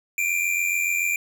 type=tone pair together; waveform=square; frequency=2349 / 2436 Hz; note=D7 / D#7; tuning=0 / -37 cents; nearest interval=minor second; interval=63 cents; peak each=-24 / -26 dBFS; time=0.18-1.16 s; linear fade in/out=2 ms; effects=none